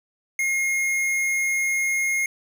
sine tone with hard clipping, 2145 Hz, C7, 42 cents sharp, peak -22 dBFS, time 0.39-2.26 s, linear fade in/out 2 ms, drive 14 dB, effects none

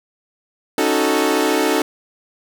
sawtooth chord, D# half-diminished seventh, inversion third, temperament equal, 277.2 / 311.1 / 370 / 440 Hz, C#4 / D#4 / F#4 / A4, 0 / 0 / 0 / 0 cents, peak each -18 / -16 / -18 / -16 dBFS, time 0.78-1.82 s, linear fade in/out 2 ms, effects 8-bit

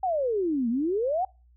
sine exponential two-way sweep, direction down then up, 784 to 223.7 to 784 Hz, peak -23 dBFS, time 0.03-1.25 s, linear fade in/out 5 ms, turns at 0.69 s, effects noise-tail reverb RT60 0.3 s tail -25 dB re dry + added 60 Hz sine -55 dBFS peak until 1.56 s

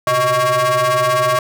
45% pulse ring-modulated tone, 246.9 Hz, B3, in tune, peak -10 dBFS, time 0.07-1.39 s, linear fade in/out 2 ms, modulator 872 Hz, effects none

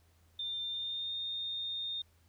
sine tone with pitch glide, 3597 to 3658 Hz, A7 to A#7, +37 to -33 cents, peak -35 dBFS, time 0.39-2.02 s, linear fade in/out 5 ms, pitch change +30 cents, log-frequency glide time 0.65-1.13 s, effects added 83 Hz sine -65 dBFS peak until 2.28 s + pink hiss -71 dBFS RMS until 2.28 s

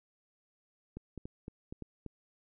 clicks, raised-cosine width 3 ms, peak -29 dBFS, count 7, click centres 0.97 / 1.177 / 1.255 / 1.481 / 1.725 / 1.823 / 2.063 s, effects none

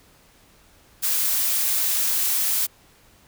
blue noise, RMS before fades -22 dBFS, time 1.02-2.67 s, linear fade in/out 20 ms, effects pink hiss -55 dBFS RMS until 3.27 s

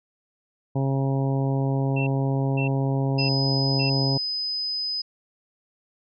harmonic tone, 135.8 Hz, C#3, 35 cents flat, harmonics 1 / 2 / 3 / 4 / 5 / 6 / 7, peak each -22 / -28 / -32 / -34 / -36 / -38 / -39 dBFS, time 0.75-4.18 s, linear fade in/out 10 ms
sine tone bursts, 2693 Hz, E7, 36 cents sharp, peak -29 dBFS, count 4, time 1.96-3.9 s, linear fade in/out 10 ms, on 110 ms, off 500 ms
sine tone, 5020 Hz, D#8, 15 cents sharp, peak -25 dBFS, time 3.18-5.02 s, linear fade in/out 10 ms
effects none

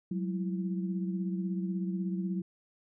sine tone cluster, 184.7 / 201 / 333.3 Hz, F#3 / G3 / E4, -3 / +44 / +19 cents, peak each -31 / -40 / -40 dBFS, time 0.11-2.42 s, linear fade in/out 5 ms, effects none

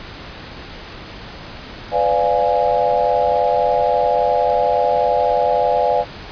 sine chord, B diminished seventh, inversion none, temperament equal with one note detuned, 503.7 / 587.3 / 698.5 / 830.6 Hz, B4 / D5 / F5 / Ab5, +34 / 0 / 0 / 0 cents, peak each -19 dBFS, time 1.91-6.05 s, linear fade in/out 50 ms, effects pink hiss -34 dBFS RMS until 6.31 s + resampled to 11025 Hz

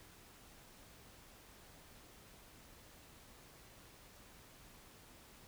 silence, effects pink hiss -60 dBFS RMS until 5.47 s

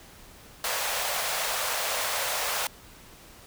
pink high-pass noise, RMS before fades -29 dBFS, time 0.64-2.67 s, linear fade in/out 2 ms, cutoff 510 Hz, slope 48 dB/octave, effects pink hiss -50 dBFS RMS until 3.46 s

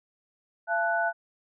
sine tone cluster, 681 / 872 / 1484 Hz, F5 / A5 / F#6, -44 / -16 / +5 cents, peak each -27 / -31 / -27 dBFS, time 0.67-1.13 s, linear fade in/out 50 ms, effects none

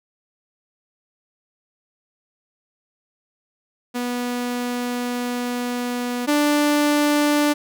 sawtooth tone pair in turn, 244.6 / 294.2 Hz, B3 / D4, -16 / +3 cents, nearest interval minor third, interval 319 cents, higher second, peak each -19 / -12 dBFS, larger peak second, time 3.94-6.27 / 6.27-7.54 s, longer first, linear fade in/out 20 ms, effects none

